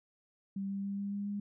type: tone with pitch steps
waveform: sine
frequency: 196 / 197.48 / 198.97 / 200.5 / 202 / 203.5 Hz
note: G3 / G3 / G3 / G3 / G#3 / G#3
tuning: 0 / +13 / +26 / +39 / -48 / -35 cents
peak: -34 dBFS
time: 0.56-1.4 s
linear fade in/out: 5 ms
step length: 140 ms
effects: none